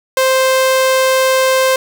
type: tone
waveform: sawtooth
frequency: 523.3 Hz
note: C5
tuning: in tune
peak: -6 dBFS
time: 0.17-1.76 s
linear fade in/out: 2 ms
effects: none